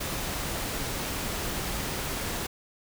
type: noise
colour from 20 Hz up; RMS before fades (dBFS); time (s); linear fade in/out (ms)
pink; -32; 0-2.47; 10
effects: none